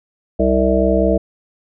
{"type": "harmonic tone", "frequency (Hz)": 65, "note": "C2", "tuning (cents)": -11, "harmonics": [1, 3, 5, 7, 9, 10], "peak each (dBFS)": [-19, -19, -19, -19, -19, -19], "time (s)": [0.39, 1.18], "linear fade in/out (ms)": 10, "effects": []}